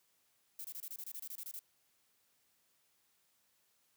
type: noise bursts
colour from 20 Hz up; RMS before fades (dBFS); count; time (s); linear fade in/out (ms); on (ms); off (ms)
violet; -45; 13; 0.59-1.592; 2; 54; 25
effects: white hiss -75 dBFS RMS until 3.96 s + high-pass 60 Hz 12 dB/octave